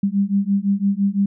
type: beating tone pair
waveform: sine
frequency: 196 / 201.9 Hz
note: G3 / G#3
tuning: 0 / -49 cents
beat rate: 5.9 Hz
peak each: -19 dBFS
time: 0.03-1.26 s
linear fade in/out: 5 ms
effects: none